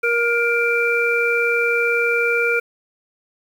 harmonic tone, 471 Hz, A#4, 18 cents sharp, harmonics 1 / 3 / 5, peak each -20 / -20 / -20 dBFS, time 0.03-2.6 s, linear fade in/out 10 ms, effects 7-bit

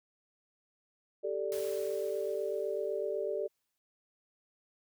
sine chord, G suspended second, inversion none, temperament equal, 392 / 440 / 587.3 Hz, G4 / A4 / D5, 0 / 0 / 0 cents, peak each -36 dBFS, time 1.23-3.48 s, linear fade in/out 20 ms
white noise with exponential decay, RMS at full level -45 dBFS, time 1.52-3.78 s, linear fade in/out 0 ms, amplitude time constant 490 ms
effects none

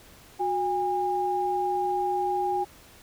sine tone pair together, 365.3 / 813 Hz, F#4 / G#5, -22 / -37 cents, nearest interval octave + major second, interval 1385 cents, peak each -29 / -25 dBFS, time 0.39-2.65 s, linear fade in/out 20 ms, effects pink hiss -52 dBFS RMS until 3.02 s

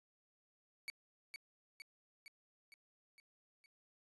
30% pulse tone with echo, 2249 Hz, C#7, 24 cents sharp, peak -39 dBFS, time 0.88-0.9 s, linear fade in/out 0 ms, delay 460 ms, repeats 6, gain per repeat -4 dB, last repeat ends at 3.66 s, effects resampled to 24000 Hz

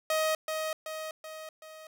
sawtooth tone with echo, 629 Hz, D#5, 19 cents sharp, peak -22 dBFS, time 0.1-0.35 s, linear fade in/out 2 ms, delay 380 ms, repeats 4, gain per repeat -5 dB, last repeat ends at 1.87 s, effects none

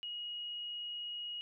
sine tone, 2891 Hz, F#7, 41 cents flat, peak -39 dBFS, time 0.03-1.41 s, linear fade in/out 0 ms, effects none

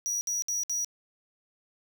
square tone bursts, 5800 Hz, F#8, 35 cents flat, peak -28 dBFS, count 4, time 0.06-0.846 s, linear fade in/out 0 ms, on 150 ms, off 62 ms, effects none

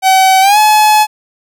45% pulse tone with pitch glide, 760 to 853.1 Hz, F#5 to G#5, +46 to +46 cents, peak -5 dBFS, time 0.02-1.07 s, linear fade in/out 50 ms, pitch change +200 cents, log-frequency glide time 0.41-0.58 s, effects none

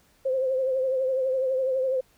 sine tone with vibrato, 523 Hz, C5, 1 cent flat, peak -22 dBFS, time 0.25-2.01 s, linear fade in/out 10 ms, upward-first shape triangle, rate 12 Hz, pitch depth 57 cents each way, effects pink hiss -62 dBFS RMS until 2.17 s

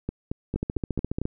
two click trains, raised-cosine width 3 ms, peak -14 / -15 dBFS, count 11 / 6, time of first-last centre 0.56-1.254 / 0.09-1.216 s, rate 14.4 / 4.44 Hz, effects none

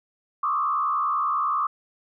sine tone with frequency modulation, 1174.7 Hz, D6, in tune, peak -21 dBFS, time 0.43-1.67 s, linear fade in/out 5 ms, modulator 70.4 Hz, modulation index 1.3, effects none

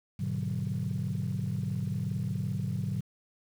sine chord, G# half-diminished seventh, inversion none, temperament just, 103.83 / 124.59 / 149.51 / 186.89 Hz, G#2 / B2 / D3 / F#3, 0 / +16 / +31 / +18 cents, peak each -34 dBFS, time 0.19-3.01 s, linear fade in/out 10 ms, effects tanh soft clip ceiling -23 dBFS + 9-bit

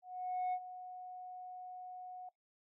sine tone with ADSR envelope, 732 Hz, F#5, 19 cents flat, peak -30 dBFS, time 0.02-2.29 s, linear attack 510 ms, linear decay 62 ms, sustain -15 dB, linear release 4 ms, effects noise-tail reverb RT60 0.1 s tail -18 dB re dry + tanh soft clip ceiling -32 dBFS

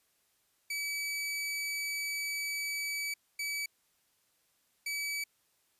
sawtooth tone bursts at uneven times, 2290 Hz, D7, 44 cents flat, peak -30 dBFS, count 3, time 0.7-3.14 / 3.39-3.66 / 4.86-5.24 s, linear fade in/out 5 ms, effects white hiss -73 dBFS RMS until 5.79 s + resampled to 32000 Hz

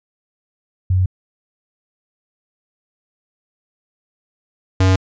sine / square tone pair in turn, 92.5 / 94.06 Hz, F#2 / F#2, 0 / +29 cents, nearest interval unison, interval 29 cents, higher second, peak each -12 / -11 dBFS, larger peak second, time 0.9-1.06 / 4.8-4.96 s, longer neither, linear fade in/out 5 ms, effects resampled to 16000 Hz

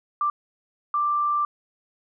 sine tone bursts at uneven times, 1179 Hz, D6, 6 cents sharp, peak -20 dBFS, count 2, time 0.21-0.3 / 0.94-1.45 s, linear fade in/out 2 ms, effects none

